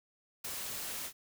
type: noise with ADSR envelope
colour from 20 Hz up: white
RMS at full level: -37 dBFS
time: 0.44-1.13 s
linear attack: 10 ms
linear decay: 3 ms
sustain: -3 dB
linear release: 77 ms
effects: none